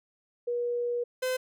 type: tone pair in turn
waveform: sine / 45% pulse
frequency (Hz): 481.2 / 512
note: B4 / C5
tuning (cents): -45 / -38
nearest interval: minor second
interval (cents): 107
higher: second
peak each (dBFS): -27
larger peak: neither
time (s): 0.47-1.04 / 1.22-1.37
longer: first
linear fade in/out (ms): 10
effects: none